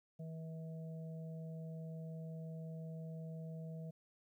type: harmonic tone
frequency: 161.3 Hz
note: E3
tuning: 37 cents flat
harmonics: 1 / 3 / 4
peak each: -44 / -57 / -56 dBFS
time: 0.19-3.91 s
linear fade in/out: 10 ms
effects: 13-bit